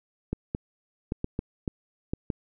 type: clicks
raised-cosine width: 3 ms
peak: -15 dBFS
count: 8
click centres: 0.33 / 0.549 / 1.121 / 1.244 / 1.391 / 1.678 / 2.135 / 2.302 s
effects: none